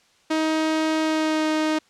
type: tone with pitch glide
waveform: sawtooth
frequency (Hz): 315.3 to 311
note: D#4 to D#4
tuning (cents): +23 to -1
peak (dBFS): -16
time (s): 0.3-1.79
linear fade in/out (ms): 10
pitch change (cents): -24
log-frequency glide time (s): 1-1.47
effects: white hiss -59 dBFS RMS until 1.89 s + low-pass 6000 Hz 12 dB/octave